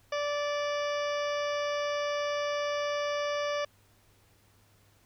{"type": "harmonic tone", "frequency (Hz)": 583, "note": "D5", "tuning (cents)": -13, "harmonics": [1, 2, 3, 4, 5, 6, 8, 9, 10], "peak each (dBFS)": [-30, -36, -40, -42, -44, -46, -48, -49, -50], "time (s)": [0.12, 3.65], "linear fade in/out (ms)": 5, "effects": ["added 101 Hz sine -65 dBFS peak until 5.05 s", "pink hiss -65 dBFS RMS until 5.05 s"]}